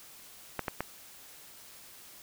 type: clicks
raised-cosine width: 0.5 ms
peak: -16 dBFS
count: 3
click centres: 0.593 / 0.682 / 0.806 s
effects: white hiss -52 dBFS RMS until 2.22 s